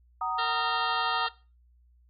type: chord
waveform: sine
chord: D# minor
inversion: first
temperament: equal with one note detuned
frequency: 751.6 / 932.3 / 1244.5 Hz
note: F#5 / A#5 / D#6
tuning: +27 / 0 / 0 cents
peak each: -34 / -32 / -31 dBFS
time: 0.21-1.27 s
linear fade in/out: 5 ms
type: harmonic tone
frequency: 460 Hz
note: A#4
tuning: 23 cents flat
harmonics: 1 / 2 / 3 / 4 / 6 / 7 / 8 / 9 / 10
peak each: -43 / -43 / -33 / -36 / -38 / -36 / -39 / -39 / -43 dBFS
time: 0.38-1.29 s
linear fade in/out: 10 ms
effects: noise-tail reverb RT60 0.3 s tail -18 dB re dry + added 60 Hz sine -58 dBFS peak until 2.09 s

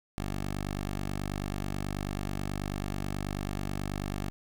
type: tone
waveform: 10% pulse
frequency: 49.24 Hz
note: G1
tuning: 8 cents sharp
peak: -24 dBFS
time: 0.18-4.3 s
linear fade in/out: 0 ms
effects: none

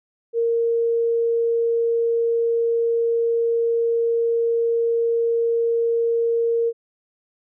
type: tone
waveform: sine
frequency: 463.7 Hz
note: A#4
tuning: 9 cents flat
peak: -17 dBFS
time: 0.33-6.73 s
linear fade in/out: 50 ms
effects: none

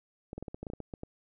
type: clicks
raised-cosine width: 2 ms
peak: -26 dBFS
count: 12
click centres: 0.331 / 0.38 / 0.426 / 0.482 / 0.545 / 0.63 / 0.668 / 0.701 / 0.735 / 0.803 / 0.938 / 1.034 s
effects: none

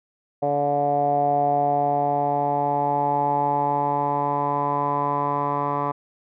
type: tone with low-pass filter sweep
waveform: 10% pulse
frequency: 143.7 Hz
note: D3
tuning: 37 cents flat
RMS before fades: -22 dBFS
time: 0.42-5.92 s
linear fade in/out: 10 ms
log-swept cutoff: 660 to 1100 Hz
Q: 7.3
effects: none

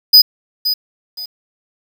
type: tone with echo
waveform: square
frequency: 4978 Hz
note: D#8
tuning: in tune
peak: -3 dBFS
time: 0.13-0.22 s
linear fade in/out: 10 ms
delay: 520 ms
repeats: 2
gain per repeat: -11 dB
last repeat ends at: 1.26 s
effects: 7-bit

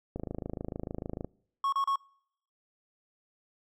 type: click train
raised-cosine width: 2 ms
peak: -22 dBFS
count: 30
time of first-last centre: 0.16-1.246 s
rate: 26.7 Hz
type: tone bursts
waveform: triangle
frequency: 1100 Hz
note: C#6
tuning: 14 cents flat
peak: -24 dBFS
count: 3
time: 1.64-1.958 s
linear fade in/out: 2 ms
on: 84 ms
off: 33 ms
effects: noise-tail reverb RT60 0.7 s tail -26 dB re dry

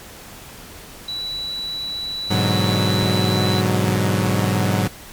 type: tone with pitch glide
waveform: sine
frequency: 3940 to 3977 Hz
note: B7 to B7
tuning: -5 to +11 cents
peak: -24 dBFS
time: 1.08-3.61 s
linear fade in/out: 5 ms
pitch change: +16 cents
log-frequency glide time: 1.94-3.48 s
type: chord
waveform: sawtooth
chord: G# half-diminished seventh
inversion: none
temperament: equal with one note detuned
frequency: 103.41 / 123.47 / 146.83 / 185 Hz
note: G#2 / B2 / D3 / F#3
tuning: -7 / 0 / 0 / 0 cents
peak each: -16 / -20 / -22 / -17 dBFS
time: 2.3-4.88 s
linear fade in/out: 10 ms
type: clicks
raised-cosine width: 5 ms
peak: -20 dBFS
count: 2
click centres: 3.029 / 3.89 s
effects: pink hiss -39 dBFS RMS until 5.12 s + MP3 96 kbps

